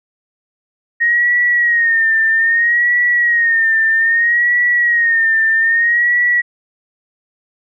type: tone with vibrato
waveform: sine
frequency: 1864 Hz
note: A#6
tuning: 1 cent flat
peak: -10 dBFS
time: 1-6.42 s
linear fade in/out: 20 ms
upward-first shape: sine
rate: 0.62 Hz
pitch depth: 71 cents each way
effects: none